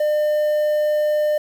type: tone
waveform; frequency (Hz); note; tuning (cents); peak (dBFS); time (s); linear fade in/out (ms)
triangle; 602; D5; +43; -14; 0-1.38; 5
effects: 7-bit